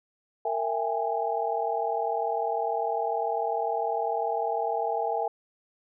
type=tone cluster; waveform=sine; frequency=459.5 / 665 / 792 / 832 Hz; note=A#4 / E5 / G5 / G#5; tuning=-25 / +15 / +18 / +3 cents; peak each=-31 dBFS; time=0.45-5.28 s; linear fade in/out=5 ms; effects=none